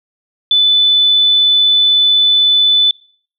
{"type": "tone", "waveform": "sine", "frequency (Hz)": 3498, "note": "A7", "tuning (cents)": -11, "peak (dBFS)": -7, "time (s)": [0.51, 2.91], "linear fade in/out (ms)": 2, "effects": ["noise-tail reverb RT60 0.5 s tail -23 dB re dry"]}